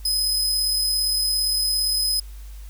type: tone with amplitude modulation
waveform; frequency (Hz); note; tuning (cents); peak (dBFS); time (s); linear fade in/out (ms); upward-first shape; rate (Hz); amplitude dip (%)
sawtooth; 5050; D#8; +25; -16; 0.05-2.2; 5; sine; 37.5; 25
effects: added 50 Hz sine -35 dBFS peak until 2.69 s + white hiss -52 dBFS RMS until 2.69 s